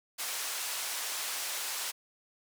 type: band-pass noise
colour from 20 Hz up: white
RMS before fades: -36 dBFS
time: 0.18-1.92 s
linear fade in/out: 20 ms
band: 660 to 11000 Hz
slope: 12 dB/octave
effects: none